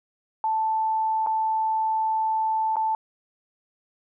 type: tone with dropouts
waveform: sine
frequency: 880 Hz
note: A5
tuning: in tune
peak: -21 dBFS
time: 0.44-2.95 s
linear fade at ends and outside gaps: 1 ms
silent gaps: 1.263-1.27 / 2.758-2.767 s
effects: none